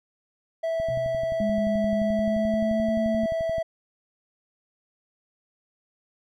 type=tone; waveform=triangle; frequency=656 Hz; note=E5; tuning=9 cents flat; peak=-22 dBFS; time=0.63-3.63 s; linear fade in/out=10 ms
type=click train; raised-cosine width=5 ms; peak=-25 dBFS; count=33; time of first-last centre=0.8-3.583 s; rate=11.5 Hz
type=tone with exponential decay; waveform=sine; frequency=126.8 Hz; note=B2; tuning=46 cents sharp; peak=-31 dBFS; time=0.9-1.96 s; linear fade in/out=0 ms; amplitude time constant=230 ms
type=tone with pitch glide; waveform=sine; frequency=207.7 to 222.6 Hz; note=G#3 to A3; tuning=0 to +20 cents; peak=-24 dBFS; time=1.4-3.26 s; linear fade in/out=2 ms; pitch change=+120 cents; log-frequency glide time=1.95-2.91 s
effects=none